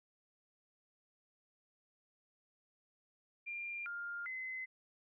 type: tone with pitch steps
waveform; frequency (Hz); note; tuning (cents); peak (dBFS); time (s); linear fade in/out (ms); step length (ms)
sine; 2392 / 1405 / 2044; D7 / F6 / C7; +31 / +10 / -41; -40; 3.46-4.66; 20; 400
effects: none

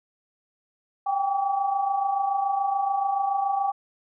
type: tone cluster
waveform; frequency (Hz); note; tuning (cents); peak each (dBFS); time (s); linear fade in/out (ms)
sine; 768 / 795 / 1144; G5 / G5 / D6; -36 / +24 / -46; -30 / -23 / -32; 1.06-3.72; 10
effects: none

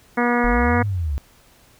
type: harmonic tone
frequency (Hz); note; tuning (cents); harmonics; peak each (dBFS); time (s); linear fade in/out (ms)
241.1; B3; -41; 1 / 2 / 3 / 4 / 5 / 6 / 7 / 8 / 9; -20 / -23 / -25 / -26 / -27 / -28 / -28 / -29 / -30; 0.17-0.83; 10
type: linear two-way sweep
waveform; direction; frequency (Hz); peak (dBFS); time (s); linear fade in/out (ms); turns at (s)
sine; up then down; 34.72 to 105.2 to 64.7; -20; 0.44-1.18; 0; 0.85
effects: pink hiss -53 dBFS RMS until 1.79 s

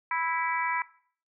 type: harmonic tone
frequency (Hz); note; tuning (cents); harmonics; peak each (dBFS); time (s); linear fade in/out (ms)
329; E4; -3; 3 / 4 / 5 / 6 / 7; -29 / -36 / -36 / -34 / -35; 0.11-0.82; 2
effects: noise-tail reverb RT60 0.5 s tail -18 dB re dry

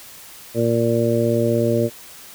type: harmonic tone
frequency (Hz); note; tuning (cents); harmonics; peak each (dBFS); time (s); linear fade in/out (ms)
116.54; A#2; 0; 1 / 2 / 3 / 4 / 5; -22 / -22 / -22 / -22 / -22; 0.54-1.9; 50
effects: white hiss -41 dBFS RMS until 2.34 s

